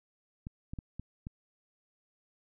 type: clicks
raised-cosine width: 5 ms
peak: -27 dBFS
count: 5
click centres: 0.469 / 0.735 / 0.788 / 0.996 / 1.269 s
effects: none